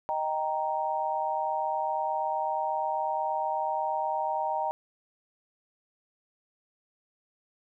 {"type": "chord", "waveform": "sine", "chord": "Eb major", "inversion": "none", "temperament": "equal", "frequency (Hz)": [622.3, 784, 932.3], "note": ["Eb5", "G5", "Bb5"], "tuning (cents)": [0, 0, 0], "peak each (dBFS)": [-33, -31, -30], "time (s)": [0.09, 4.71], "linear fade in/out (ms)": 0, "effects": []}